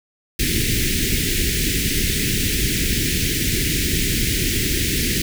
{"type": "band-stop noise", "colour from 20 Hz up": "pink", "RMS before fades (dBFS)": -20, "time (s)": [0.39, 5.22], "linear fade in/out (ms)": 5, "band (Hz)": [410, 1800], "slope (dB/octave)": 48, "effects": []}